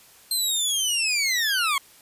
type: linear sweep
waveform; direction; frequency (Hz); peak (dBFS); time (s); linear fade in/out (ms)
20% pulse; down; 4186 to 1064; -16; 0.31-1.78; 2
effects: white hiss -52 dBFS RMS until 2.01 s + resampled to 32000 Hz